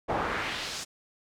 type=noise with band-pass filter sweep; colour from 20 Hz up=brown; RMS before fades=-32 dBFS; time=0.08-0.85 s; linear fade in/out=20 ms; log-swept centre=760 to 7100 Hz; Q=1.3; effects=none